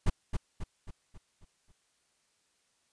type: noise with echo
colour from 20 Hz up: brown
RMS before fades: -22 dBFS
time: 0.06-0.1 s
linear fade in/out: 10 ms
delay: 270 ms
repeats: 6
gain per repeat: -6 dB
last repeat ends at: 1.72 s
effects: white hiss -73 dBFS RMS until 2.92 s + resampled to 22050 Hz